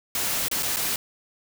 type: noise with dropouts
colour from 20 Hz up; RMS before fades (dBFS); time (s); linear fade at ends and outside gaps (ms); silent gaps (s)
white; -26; 0.15-0.96; 2; 0.484-0.513 / 0.626-0.63 / 0.762-0.768
effects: none